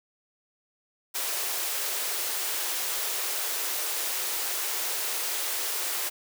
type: high-pass noise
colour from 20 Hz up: white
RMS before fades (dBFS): -30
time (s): 1.14-6.1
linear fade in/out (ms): 20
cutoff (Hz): 330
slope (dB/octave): 96
effects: none